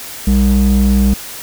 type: ring-modulated tone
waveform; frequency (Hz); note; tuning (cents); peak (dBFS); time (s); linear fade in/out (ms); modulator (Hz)
triangle; 130; C3; -11; -3; 0.27-1.14; 5; 69.9
effects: white hiss -29 dBFS RMS until 1.42 s